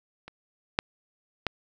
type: clicks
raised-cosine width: 0.3 ms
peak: -26 / -6 / -10 dBFS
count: 3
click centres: 0.28 / 0.789 / 1.467 s
effects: none